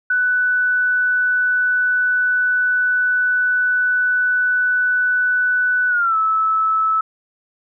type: tone with pitch glide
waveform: sine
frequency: 1490 to 1304.6 Hz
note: F#6 to E6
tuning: +12 to -18 cents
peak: -14 dBFS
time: 0.1-7.01 s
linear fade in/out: 5 ms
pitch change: -230 cents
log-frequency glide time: 5.89-6.16 s
effects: none